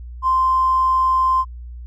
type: tone with tanh clipping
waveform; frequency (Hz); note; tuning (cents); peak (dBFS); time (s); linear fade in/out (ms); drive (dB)
triangle; 1042; C6; -7; -13; 0.22-1.45; 50; 2
effects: added 60 Hz sine -31 dBFS peak until 1.86 s